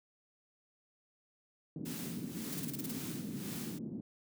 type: band-pass noise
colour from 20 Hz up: white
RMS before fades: -42 dBFS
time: 1.76-4.01 s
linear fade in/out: 2 ms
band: 150 to 270 Hz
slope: 24 dB/octave
type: noise with tremolo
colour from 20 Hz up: white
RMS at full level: -45 dBFS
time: 1.85-3.79 s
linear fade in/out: 10 ms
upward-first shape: sine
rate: 1.9 Hz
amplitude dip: 70%
type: noise bursts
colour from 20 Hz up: blue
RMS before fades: -41 dBFS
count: 8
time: 2.52-2.916 s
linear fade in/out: 5 ms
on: 25 ms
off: 28 ms
effects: none